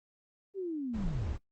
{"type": "linear sweep", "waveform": "sine", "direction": "down", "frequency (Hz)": [401.6, 41.51], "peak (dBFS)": -33, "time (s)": [0.54, 1.37], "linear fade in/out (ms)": 50}
{"type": "noise", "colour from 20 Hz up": "brown", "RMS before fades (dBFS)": -37, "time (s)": [0.93, 1.38], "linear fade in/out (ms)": 20}
{"effects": ["noise-tail reverb RT60 0.1 s tail -22 dB re dry", "Opus 24 kbps"]}